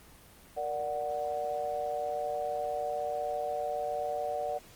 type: chord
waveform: sine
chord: Bb augmented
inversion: none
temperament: equal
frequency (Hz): 466.2 / 587.3 / 740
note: Bb4 / D5 / F#5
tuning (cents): 0 / 0 / 0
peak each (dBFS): -39 / -34 / -34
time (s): 0.56-4.59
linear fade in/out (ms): 20
effects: pink hiss -55 dBFS RMS until 4.75 s + Opus 24 kbps